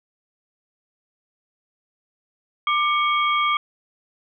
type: tone cluster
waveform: sine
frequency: 1188 / 2231 / 3244 Hz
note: D6 / C#7 / G#7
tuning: +20 / +11 / -41 cents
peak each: -19 / -24 / -27 dBFS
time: 2.67-3.57 s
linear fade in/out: 2 ms
effects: none